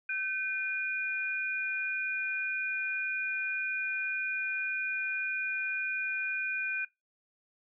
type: tone pair together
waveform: sine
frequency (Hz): 1535.2 / 2437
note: G6 / D#7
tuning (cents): -37 / -37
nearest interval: minor sixth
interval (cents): 800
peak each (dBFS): -34 / -32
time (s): 0.09-6.85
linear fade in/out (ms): 5
effects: noise-tail reverb RT60 0.2 s tail -21 dB re dry